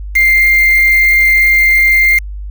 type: tone with quantisation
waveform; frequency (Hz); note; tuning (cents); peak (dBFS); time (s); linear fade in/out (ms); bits
sine; 2101; C7; +7; -6; 0.15-2.19; 10; 3
effects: added 50 Hz sine -21 dBFS peak until 2.5 s